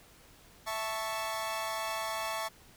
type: chord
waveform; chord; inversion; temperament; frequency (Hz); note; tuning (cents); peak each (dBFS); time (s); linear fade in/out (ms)
sawtooth; A major; second; equal; 659.3 / 880 / 1108.7; E5 / A5 / C#6; 0 / 0 / 0; -34; 0.66-2.49; 20
effects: pink hiss -58 dBFS RMS until 2.76 s